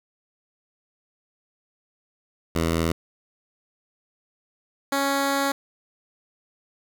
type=tone pair in turn; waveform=10% pulse; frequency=82.41 / 277.2 Hz; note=E2 / C#4; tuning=0 / 0 cents; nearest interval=octave + major sixth; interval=2100 cents; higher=second; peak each=-13 dBFS; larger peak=neither; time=2.55-2.92 / 4.92-5.52 s; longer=second; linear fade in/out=5 ms; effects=none